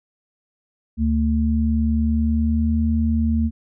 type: tone pair together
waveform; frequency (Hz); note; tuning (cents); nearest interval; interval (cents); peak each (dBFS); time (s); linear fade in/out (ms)
sine; 75.12 / 225.1; D2 / A3; +40 / +40; octave + perfect fifth; 1900; -19; 0.97-3.51; 50
effects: none